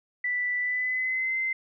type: tone with pitch glide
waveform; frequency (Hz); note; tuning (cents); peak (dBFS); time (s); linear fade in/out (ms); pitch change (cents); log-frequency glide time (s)
sine; 1975.5 to 2070; B6 to C7; 0 to -19; -25; 0.24-1.53; 5; +81; 0.59-1.37
effects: none

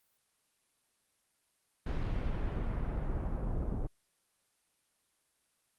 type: noise with low-pass filter sweep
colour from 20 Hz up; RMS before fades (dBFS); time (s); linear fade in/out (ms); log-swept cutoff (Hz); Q
brown; -34; 1.86-3.87; 5; 4100 to 730; 0.86
effects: white hiss -75 dBFS RMS until 5.78 s + Opus 32 kbps

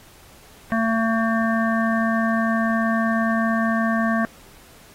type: harmonic tone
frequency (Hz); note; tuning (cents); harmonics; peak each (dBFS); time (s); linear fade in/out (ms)
225; A3; +39; 1 / 3 / 5 / 7 / 8; -20 / -25 / -27 / -28 / -29; 0.72-4.25; 0
effects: pink hiss -49 dBFS RMS until 4.94 s + AAC 48 kbps

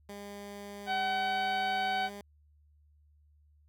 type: tone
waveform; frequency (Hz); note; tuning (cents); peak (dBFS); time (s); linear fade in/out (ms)
15% pulse; 202.6; G#3; -43; -36; 0.09-2.21; 2
type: harmonic tone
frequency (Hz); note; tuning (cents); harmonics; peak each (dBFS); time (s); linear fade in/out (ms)
758; F#5; +42; 1 / 2 / 3 / 4 / 5 / 6; -30 / -36 / -40 / -42 / -44 / -46; 0.86-2.1; 50
effects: added 74 Hz sine -61 dBFS peak until 3.68 s

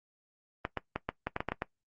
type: clicks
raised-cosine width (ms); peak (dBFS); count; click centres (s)
0.5; -16; 10; 0.651 / 0.773 / 0.96 / 1.09 / 1.27 / 1.364 / 1.405 / 1.487 / 1.52 / 1.621
effects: noise-tail reverb RT60 0.1 s tail -18 dB re dry + Opus 32 kbps

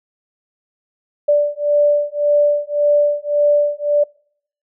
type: beating tone pair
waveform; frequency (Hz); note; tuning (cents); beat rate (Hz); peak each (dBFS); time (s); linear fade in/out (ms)
sine; 585 / 586.8; D5 / D5; -7 / -2; 1.8; -15; 1.28-4.04; 10
effects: noise-tail reverb RT60 0.6 s tail -26 dB re dry

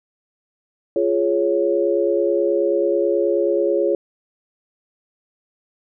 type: chord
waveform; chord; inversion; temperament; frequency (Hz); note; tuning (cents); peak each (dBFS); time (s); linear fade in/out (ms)
sine; Db major; first; just; 346.5 / 415.8 / 554.4; F4 / Ab4 / Db5; -14 / +2 / 0; -20; 0.96-3.95; 2
effects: none

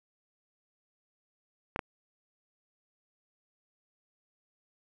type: clicks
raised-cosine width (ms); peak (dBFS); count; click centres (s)
0.5; -16; 2; 1.761 / 1.792
effects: none

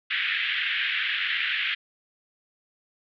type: band-pass noise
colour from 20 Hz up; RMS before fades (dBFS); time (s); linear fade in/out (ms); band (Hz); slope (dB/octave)
pink; -27; 0.1-1.75; 10; 1600 to 3400; 48
effects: none

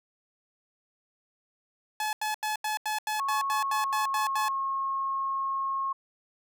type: tone bursts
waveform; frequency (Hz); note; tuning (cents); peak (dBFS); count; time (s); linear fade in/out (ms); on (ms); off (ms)
sawtooth; 856; A5; -48; -24; 12; 2-4.484; 2; 130; 84
type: tone with pitch glide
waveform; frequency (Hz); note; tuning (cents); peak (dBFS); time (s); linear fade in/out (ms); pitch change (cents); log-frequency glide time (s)
sine; 1100 to 1083.6; C#6 to C#6; -14 to -40; -27; 3.19-5.93; 10; -26; 3.4-4.36
effects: none

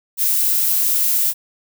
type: noise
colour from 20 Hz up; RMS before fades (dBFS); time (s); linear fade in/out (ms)
violet; -17; 0.17-1.34; 50
effects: none

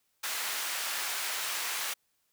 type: high-pass noise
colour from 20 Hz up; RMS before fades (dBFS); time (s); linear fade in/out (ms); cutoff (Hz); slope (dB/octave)
pink; -34; 0.23-1.94; 10; 1200; 12
effects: white hiss -75 dBFS RMS until 2.32 s

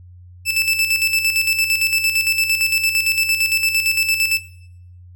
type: tone with tremolo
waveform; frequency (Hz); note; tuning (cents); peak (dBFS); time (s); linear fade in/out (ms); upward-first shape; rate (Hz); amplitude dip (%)
sawtooth; 2637; E7; 0; -11; 0.45-4.4; 50; square; 8.8; 60
effects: noise-tail reverb RT60 0.7 s tail -17 dB re dry + added 89 Hz sine -39 dBFS peak until 5.15 s

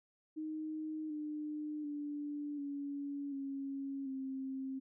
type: tone with pitch steps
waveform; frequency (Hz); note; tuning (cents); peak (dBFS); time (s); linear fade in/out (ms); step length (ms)
sine; 311.1 / 301.5 / 292.3 / 283.3 / 274.6 / 266.2; D#4 / D4 / D4 / C#4 / C#4 / C4; 0 / +46 / -8 / +38 / -16 / +30; -38; 0.36-4.8; 20; 740
effects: none

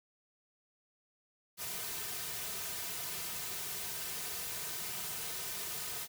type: noise with comb filter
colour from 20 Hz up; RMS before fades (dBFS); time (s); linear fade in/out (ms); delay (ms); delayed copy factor
white; -40; 1.57-6.08; 50; 3.6; -0.65
effects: none

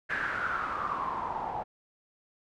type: noise with low-pass filter sweep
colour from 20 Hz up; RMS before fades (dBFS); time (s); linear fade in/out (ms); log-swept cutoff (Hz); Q
white; -33; 0.09-1.64; 20; 1700 to 800; 7.9
effects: none

